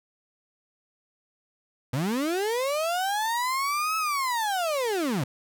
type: linear two-way sweep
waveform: 35% pulse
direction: up then down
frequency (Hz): 117.1 to 1304 to 117.1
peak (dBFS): -23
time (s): 1.93-5.24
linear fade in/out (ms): 5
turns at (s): 3.97
effects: none